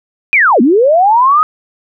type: linear two-way sweep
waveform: sine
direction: down then up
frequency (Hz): 2491 to 218.4 to 1276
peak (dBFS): -5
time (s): 0.33-1.43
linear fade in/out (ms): 0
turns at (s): 0.61
effects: none